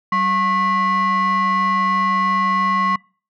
sine tone with frequency modulation, 1089 Hz, C#6, 31 cents flat, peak -13 dBFS, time 0.12-2.96 s, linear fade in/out 5 ms, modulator 897 Hz, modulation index 0.72, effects noise-tail reverb RT60 0.4 s tail -26 dB re dry + tanh soft clip ceiling -13 dBFS

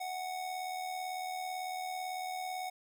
square tone with amplitude modulation, 740 Hz, F#5, in tune, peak -35 dBFS, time 0-2.7 s, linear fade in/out 10 ms, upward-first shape sine, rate 78 Hz, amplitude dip 50%, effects none

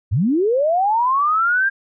sine linear sweep, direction up, 80.6 to 1618 Hz, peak -14 dBFS, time 0.11-1.7 s, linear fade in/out 20 ms, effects none

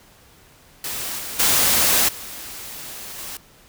white noise with level steps, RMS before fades -28 / -31 / -17 / -35 / -33 dBFS, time 0.84-3.37 s, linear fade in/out 2 ms, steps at 1.18 / 1.39 / 2.08 / 3.18 s, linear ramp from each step 10 ms, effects pink hiss -51 dBFS RMS until 3.68 s

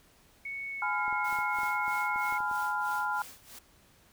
sine tone with pitch glide, 2217 to 2174 Hz, C#7 to C#7, 0 to -34 cents, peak -35 dBFS, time 0.45-2.38 s, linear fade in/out 5 ms, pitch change -34 cents, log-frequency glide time 0.69-1.02 s
sine chord, F diminished, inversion first, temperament just, 838.1 / 1005.8 / 1396.9 Hz, Ab5 / Cb6 / F6, +16 / +31 / 0 cents, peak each -33 / -34 / -32 dBFS, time 0.82-3.22 s, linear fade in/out 2 ms
clicks, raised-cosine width 2 ms, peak -36 dBFS, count 11, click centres 1.08 / 1.127 / 1.327 / 1.388 / 1.587 / 1.633 / 1.88 / 2.16 / 2.325 / 2.405 / 2.513 s
white noise with tremolo, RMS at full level -47 dBFS, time 1.24-3.59 s, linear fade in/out 5 ms, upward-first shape sine, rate 3.1 Hz, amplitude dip 85%
effects pink hiss -62 dBFS RMS until 4.12 s

